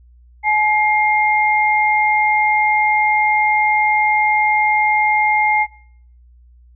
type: tone pair together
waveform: sine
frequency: 850 / 2120 Hz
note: G#5 / C7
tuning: +40 / +22 cents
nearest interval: octave + major third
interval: 1582 cents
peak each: -15 dBFS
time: 0.43-5.67 s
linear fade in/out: 50 ms
effects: noise-tail reverb RT60 0.6 s tail -21 dB re dry + added 60 Hz sine -44 dBFS peak until 6.75 s